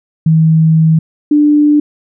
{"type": "tone pair in turn", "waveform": "sine", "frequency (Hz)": [160, 296.2], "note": ["D#3", "D4"], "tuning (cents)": [49, 15], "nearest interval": "major seventh", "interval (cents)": 1066, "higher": "second", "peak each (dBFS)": -5, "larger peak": "neither", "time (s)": [[0.26, 0.99], [1.31, 1.8]], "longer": "first", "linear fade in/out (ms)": 5, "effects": []}